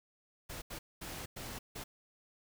pink noise bursts at uneven times, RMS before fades -44 dBFS, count 5, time 0.49-0.62 / 0.7-0.79 / 1.01-1.26 / 1.36-1.59 / 1.75-1.84 s, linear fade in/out 10 ms, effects none

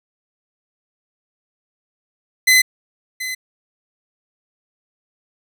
sawtooth tone with echo, 2030 Hz, B6, 47 cents sharp, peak -6 dBFS, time 2.47-2.62 s, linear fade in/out 10 ms, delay 730 ms, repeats 1, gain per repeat -14 dB, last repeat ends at 3.35 s, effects none

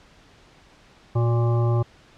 harmonic tone with a mistuned harmonic, 116.9 Hz, A#2, 5 cents sharp, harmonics 1 / 3 / 5 / 7 / 9 / 10, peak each -18 / -28 / -32 / -35 / -37 / -38 dBFS, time 1.15-1.83 s, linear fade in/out 10 ms, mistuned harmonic 3, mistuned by +50 cents, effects pink hiss -53 dBFS RMS until 2.17 s + low-pass 5000 Hz 12 dB/octave

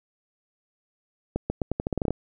accelerating click train, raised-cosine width 2 ms, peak -12 dBFS, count 12, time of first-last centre 1.36-2.106 s, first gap 140 ms, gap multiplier 0.84, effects none

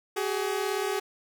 sawtooth tone pair together, 379.8 / 417.5 Hz, F#4 / G#4, +45 / +9 cents, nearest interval major second, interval 164 cents, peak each -26 dBFS, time 0.16-1 s, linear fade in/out 10 ms, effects none

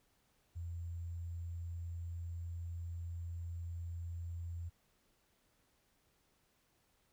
sine tone with sample-and-hold, 85.1 Hz, F2, 44 cents flat, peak -40 dBFS, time 0.55-4.7 s, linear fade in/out 20 ms, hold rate 7350 Hz, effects pink hiss -75 dBFS RMS until 7.12 s

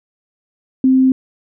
sine tone, 261.1 Hz, C4, 3 cents flat, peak -8 dBFS, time 0.84-1.12 s, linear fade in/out 2 ms, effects none

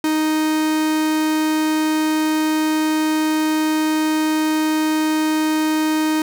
45% pulse tone, 311.1 Hz, D#4, in tune, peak -16 dBFS, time 0.04-6.22 s, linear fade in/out 2 ms, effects none

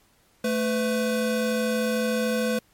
square tone pair together, 220 / 502.2 Hz, A3 / B4, 0 / +29 cents, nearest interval octave + major second, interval 1429 cents, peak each -26 dBFS, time 0.44-2.59 s, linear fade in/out 5 ms, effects pink hiss -62 dBFS RMS until 2.73 s + MP3 64 kbps

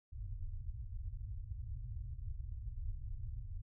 pink low-pass noise, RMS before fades -43 dBFS, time 0.12-3.62 s, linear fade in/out 10 ms, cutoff 120 Hz, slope 96 dB/octave, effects none

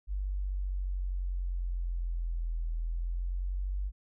sine exponential two-way sweep, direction down then up, 49 to 41 to 49 Hz, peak -30 dBFS, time 0.07-3.92 s, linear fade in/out 50 ms, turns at 2.76 s, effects none

